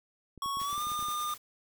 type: clicks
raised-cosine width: 3 ms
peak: -36 dBFS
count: 11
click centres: 0.377 / 0.46 / 0.571 / 0.616 / 0.729 / 0.779 / 0.87 / 0.918 / 0.992 / 1.026 / 1.085 s
type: tone with pitch glide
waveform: square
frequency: 1108.7 to 1209 Hz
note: C#6 to D6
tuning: 0 to +50 cents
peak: -32 dBFS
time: 0.42-1.34 s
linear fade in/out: 2 ms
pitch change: +150 cents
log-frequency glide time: 0.61-0.82 s
type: noise with tremolo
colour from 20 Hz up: white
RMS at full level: -44 dBFS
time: 0.59-1.38 s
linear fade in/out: 10 ms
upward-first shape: triangle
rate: 10 Hz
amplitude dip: 50%
effects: none